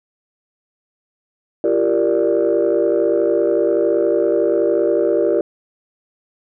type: chord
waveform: sine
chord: G minor seventh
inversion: third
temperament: equal with one note detuned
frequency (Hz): 341.3 / 392 / 466.2 / 587.3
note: F4 / G4 / Bb4 / D5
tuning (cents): -40 / 0 / 0 / 0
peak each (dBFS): -18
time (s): 1.64-5.41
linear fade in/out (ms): 2
effects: tanh soft clip ceiling -7 dBFS